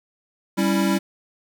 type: chord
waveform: square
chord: C# diminished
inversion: second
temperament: equal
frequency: 196 / 277.2 / 329.6 Hz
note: G3 / C#4 / E4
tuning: 0 / 0 / 0 cents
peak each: -21 / -26 / -24 dBFS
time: 0.57-0.99 s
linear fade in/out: 20 ms
effects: 8-bit